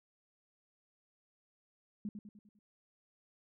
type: tone with echo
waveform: sine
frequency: 207.7 Hz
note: G#3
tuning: in tune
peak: -36 dBFS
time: 2.05-2.09 s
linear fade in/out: 2 ms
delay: 100 ms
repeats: 5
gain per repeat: -6 dB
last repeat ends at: 2.59 s
effects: none